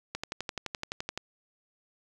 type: click train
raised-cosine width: 0.2 ms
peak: -16 dBFS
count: 13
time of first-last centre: 0.15-1.176 s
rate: 11.7 Hz
effects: none